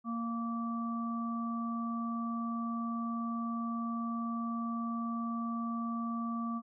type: harmonic tone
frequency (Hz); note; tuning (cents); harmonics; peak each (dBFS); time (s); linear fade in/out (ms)
231.9; A#3; -9; 1 / 3 / 5; -34 / -48 / -39; 0.04-6.62; 50
effects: none